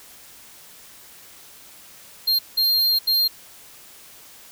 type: tone bursts at uneven times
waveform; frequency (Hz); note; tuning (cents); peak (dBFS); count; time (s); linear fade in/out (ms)
square; 4198; C8; +5; -17; 3; 2.27-2.39 / 2.57-2.99 / 3.07-3.28; 10
effects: white hiss -46 dBFS RMS until 4.51 s